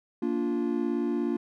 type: chord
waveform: triangle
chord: Bb major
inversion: none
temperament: equal with one note detuned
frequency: 233.1 / 290.3 / 349.2 Hz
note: Bb3 / D4 / F4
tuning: 0 / -20 / 0 cents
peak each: -28 dBFS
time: 0.22-1.37 s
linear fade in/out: 5 ms
effects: none